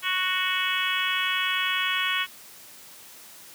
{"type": "harmonic tone", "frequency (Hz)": 370, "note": "F#4", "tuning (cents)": 0, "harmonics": [3, 4, 5, 6, 7, 8, 9], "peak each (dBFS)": [-31, -31, -31, -31, -31, -31, -31], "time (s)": [0.02, 2.27], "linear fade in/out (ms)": 50, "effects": ["white hiss -47 dBFS RMS until 3.54 s", "high-pass 100 Hz 12 dB/octave"]}